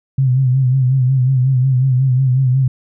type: tone with vibrato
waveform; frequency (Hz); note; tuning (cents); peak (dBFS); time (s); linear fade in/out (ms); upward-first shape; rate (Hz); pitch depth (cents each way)
sine; 130; C3; -11; -10; 0.18-2.68; 5; sine; 5.5; 70
effects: none